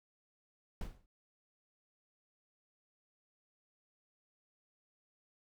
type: noise with exponential decay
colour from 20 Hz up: brown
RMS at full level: -35 dBFS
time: 0.81-1.06 s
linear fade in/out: 2 ms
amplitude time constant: 53 ms
effects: none